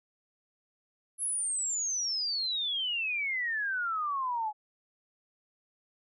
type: exponential sweep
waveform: sine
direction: down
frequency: 11000 to 830.6 Hz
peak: -29 dBFS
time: 1.18-4.53 s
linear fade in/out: 50 ms
effects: none